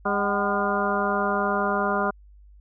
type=harmonic tone with a mistuned harmonic; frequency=202.8 Hz; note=G#3; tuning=41 cents flat; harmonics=1 / 2 / 3 / 4 / 5 / 6 / 7; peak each=-29 / -29 / -29 / -29 / -29 / -29 / -29 dBFS; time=0.05-2.11 s; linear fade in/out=10 ms; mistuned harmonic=4; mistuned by=-110 cents; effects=added 50 Hz sine -47 dBFS peak until 2.6 s